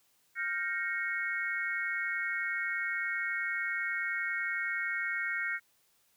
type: chord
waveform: sine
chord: G half-diminished seventh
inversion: third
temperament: equal with one note detuned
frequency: 1396.9 / 1568 / 1864.7 / 2195 Hz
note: F6 / G6 / Bb6 / Db7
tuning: 0 / 0 / 0 / -18 cents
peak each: -38 / -38 / -35 / -36 dBFS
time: 0.35-5.6 s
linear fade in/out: 50 ms
effects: white hiss -70 dBFS RMS until 6.16 s